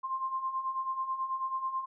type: beating tone pair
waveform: sine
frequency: 1046.5 / 1055.7 Hz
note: C6 / C6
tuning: 0 / +15 cents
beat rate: 9.2 Hz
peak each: -38 / -32 dBFS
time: 0.03-1.86 s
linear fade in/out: 20 ms
effects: none